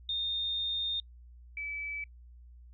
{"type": "tone pair in turn", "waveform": "sine", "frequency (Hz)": [3654, 2302], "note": ["A#7", "D7"], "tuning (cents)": [-35, -35], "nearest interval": "minor sixth", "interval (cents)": 800, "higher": "first", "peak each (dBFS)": [-30, -35], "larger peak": "first", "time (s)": [[0.09, 1], [1.57, 2.04]], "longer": "first", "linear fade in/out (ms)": 2, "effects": ["noise-tail reverb RT60 0.1 s tail -26 dB re dry", "added 60 Hz sine -50 dBFS peak until 2.73 s"]}